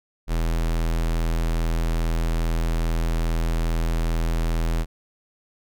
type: tone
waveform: square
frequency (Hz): 41.2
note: E1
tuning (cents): 0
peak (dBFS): -21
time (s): 0.27-4.86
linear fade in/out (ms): 50
effects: none